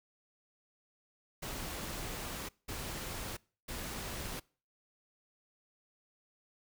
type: noise bursts at uneven times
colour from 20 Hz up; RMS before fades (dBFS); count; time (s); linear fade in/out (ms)
pink; -41; 3; 1.42-2.49 / 2.68-3.37 / 3.68-4.4; 10
effects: noise-tail reverb RT60 0.4 s tail -24 dB re dry